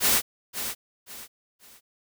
white noise with echo, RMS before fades -21 dBFS, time 0-0.22 s, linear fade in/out 50 ms, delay 530 ms, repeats 3, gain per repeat -10 dB, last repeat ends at 1.81 s, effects none

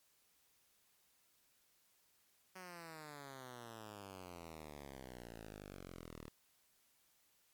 5% pulse exponential sweep, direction down, 188.4 to 37.72 Hz, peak -39 dBFS, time 2.55-6.29 s, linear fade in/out 10 ms, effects white hiss -74 dBFS RMS until 7.53 s + MP3 96 kbps

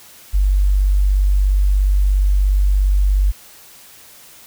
sine tone, 48.5 Hz, G1, 18 cents flat, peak -11 dBFS, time 0.33-3.32 s, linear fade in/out 20 ms, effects white hiss -43 dBFS RMS until 4.46 s

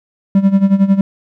triangle tone with tremolo, 195.5 Hz, G3, 4 cents flat, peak -3 dBFS, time 0.35-1.01 s, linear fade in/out 2 ms, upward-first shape sine, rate 11 Hz, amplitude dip 80%, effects none

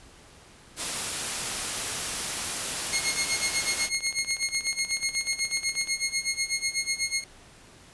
white noise, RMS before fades -30 dBFS, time 0.76-3.9 s, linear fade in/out 50 ms
click train, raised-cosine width 0.2 ms, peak -25 dBFS, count 58, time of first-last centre 2.44-5.874 s, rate 16.6 Hz
15% pulse tone with tremolo, 2156 Hz, C#7, 49 cents flat, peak -17 dBFS, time 2.93-7.24 s, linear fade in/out 2 ms, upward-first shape sine, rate 8.1 Hz, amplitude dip 85%
effects pink hiss -52 dBFS RMS until 7.93 s + resampled to 24000 Hz

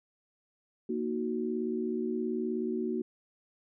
sine chord, D# minor, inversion second, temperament equal with one note detuned, 234.2 / 311.1 / 370 Hz, A#3 / D#4 / F#4, +8 / 0 / 0 cents, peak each -33 / -37 / -33 dBFS, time 0.89-3.02 s, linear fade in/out 5 ms, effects none

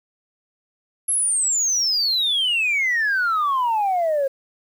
sine exponential sweep, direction down, 11260 to 532 Hz, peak -16 dBFS, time 1.08-4.28 s, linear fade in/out 10 ms, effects tanh soft clip ceiling -15 dBFS + 8-bit

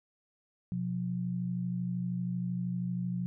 sine tone pair together, 126.3 / 179.13 Hz, B2 / F3, +39 / +44 cents, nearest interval tritone, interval 605 cents, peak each -36 / -32 dBFS, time 0.72-3.26 s, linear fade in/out 0 ms, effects none

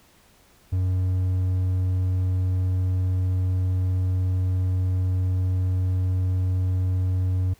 triangle tone, 92.3 Hz, F#2, 4 cents flat, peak -18 dBFS, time 0.72-7.54 s, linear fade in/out 10 ms, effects pink hiss -57 dBFS RMS until 7.59 s

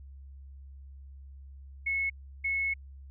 sine tone bursts at uneven times, 2191 Hz, C#7, 21 cents flat, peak -27 dBFS, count 2, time 1.86-2.1 / 2.44-2.74 s, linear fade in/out 10 ms, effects added 68 Hz sine -45 dBFS peak until 3.1 s

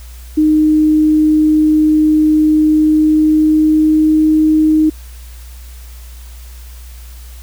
sine tone with pitch glide, 308 to 310.9 Hz, D#4 to D#4, -17 to -1 cents, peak -7 dBFS, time 0.37-4.9 s, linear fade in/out 10 ms, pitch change +16 cents, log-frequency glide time 2.64-4.28 s, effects added 60 Hz sine -30 dBFS peak until 7.42 s + white hiss -42 dBFS RMS until 7.42 s

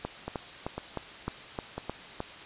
two click trains, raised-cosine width 1 ms, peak -20 / -18 dBFS, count 4 / 8, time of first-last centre 0.28-1.78 / 0.05-2.204 s, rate 2 / 3.25 Hz, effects white hiss -45 dBFS RMS until 2.45 s + resampled to 8000 Hz

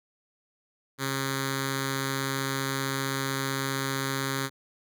5% pulse tone with notch filter, 135.5 Hz, C#3, 39 cents flat, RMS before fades -30 dBFS, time 0.98-4.5 s, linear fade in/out 50 ms, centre 700 Hz, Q 0.8, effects none

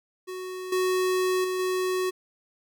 square tone with level steps, 370 Hz, F#4, in tune, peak -34 / -23 / -27 / -25 dBFS, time 0.27-2.11 s, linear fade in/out 20 ms, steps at 0.72 / 1.44 / 1.59 s, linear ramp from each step 5 ms, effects none

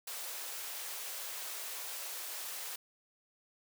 white high-pass noise, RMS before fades -42 dBFS, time 0.07-2.76 s, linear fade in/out 5 ms, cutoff 430 Hz, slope 24 dB/octave, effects none

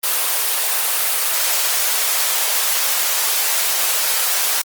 white high-pass noise, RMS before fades -18 dBFS, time 0.03-4.62 s, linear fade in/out 10 ms, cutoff 490 Hz, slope 24 dB/octave, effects Opus 24 kbps

